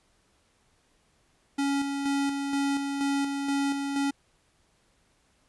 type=tone with tremolo; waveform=square; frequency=279.2 Hz; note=C#4; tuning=13 cents sharp; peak=-25 dBFS; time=1.58-4.11 s; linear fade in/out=10 ms; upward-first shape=square; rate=2.1 Hz; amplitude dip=40%; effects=pink hiss -67 dBFS RMS until 5.48 s + resampled to 24000 Hz